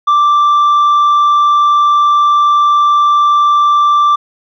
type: tone with tanh clipping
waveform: sine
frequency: 1174.7 Hz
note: D6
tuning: in tune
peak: -7 dBFS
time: 0.07-4.16 s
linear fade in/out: 10 ms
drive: 3 dB
effects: none